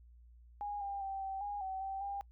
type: tone with pitch steps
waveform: sine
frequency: 821 / 798 / 779 / 774 / 818 / 763 / 776 / 800 Hz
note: G#5 / G5 / G5 / G5 / G#5 / G5 / G5 / G5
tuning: -20 / +31 / -11 / -22 / -26 / -47 / -18 / +35 cents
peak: -37 dBFS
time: 0.61-2.21 s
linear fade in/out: 0 ms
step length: 200 ms
effects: noise-tail reverb RT60 0.1 s tail -26 dB re dry + added 59 Hz sine -56 dBFS peak until 2.31 s